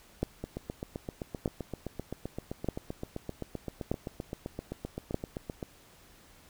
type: two click trains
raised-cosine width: 2 ms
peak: -22 / -15 dBFS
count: 41 / 5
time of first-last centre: 0.44-5.628 / 0.23-5.144 s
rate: 7.71 / 0.814 Hz
effects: pink hiss -58 dBFS RMS until 6.49 s